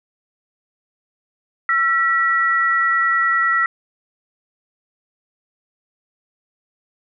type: tone pair together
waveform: sine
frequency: 1345.1 / 1931 Hz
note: E6 / B6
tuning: +35 / -39 cents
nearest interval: tritone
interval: 626 cents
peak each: -17 dBFS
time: 1.69-3.66 s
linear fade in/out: 2 ms
effects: none